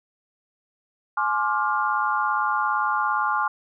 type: chord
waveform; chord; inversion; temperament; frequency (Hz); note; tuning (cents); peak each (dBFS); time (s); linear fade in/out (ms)
sine; D half-diminished seventh; second; just; 845.8 / 1057.2 / 1174.7 / 1409.6; Ab5 / C6 / D6 / F6; +31 / +18 / 0 / +16; -26; 1.17-3.48; 5
effects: none